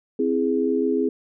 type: chord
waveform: sine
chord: C augmented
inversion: none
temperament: equal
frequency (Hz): 261.6 / 329.6 / 415.3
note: C4 / E4 / G#4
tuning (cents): 0 / 0 / 0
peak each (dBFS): -23 / -25 / -22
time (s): 0.19-1.09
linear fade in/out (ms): 5
effects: none